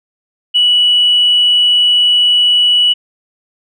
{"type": "tone", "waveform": "sine", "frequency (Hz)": 2944, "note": "F#7", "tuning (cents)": -9, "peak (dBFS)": -6, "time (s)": [0.54, 2.94], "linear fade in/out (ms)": 20, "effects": ["tanh soft clip ceiling -2 dBFS"]}